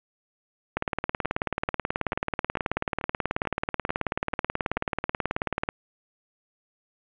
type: two click trains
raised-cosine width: 0.5 ms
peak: -20 / -10 dBFS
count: 9 / 92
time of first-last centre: 1.25-4.774 / 0.77-5.689 s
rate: 2.27 / 18.5 Hz
effects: resampled to 8000 Hz + 8-bit